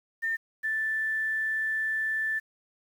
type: tone pair in turn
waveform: sine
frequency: 1807 / 1761.7 Hz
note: A6 / A6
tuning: +46 / +2 cents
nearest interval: unison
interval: 44 cents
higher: first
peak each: -26 dBFS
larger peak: neither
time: 0.22-0.37 / 0.63-2.4 s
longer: second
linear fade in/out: 20 ms
effects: 9-bit